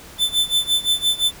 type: tone with tremolo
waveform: 45% pulse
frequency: 3526 Hz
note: A7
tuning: 3 cents sharp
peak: -14 dBFS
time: 0.18-1.32 s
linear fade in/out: 50 ms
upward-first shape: sine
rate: 5.8 Hz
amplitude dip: 90%
effects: pink hiss -41 dBFS RMS until 1.4 s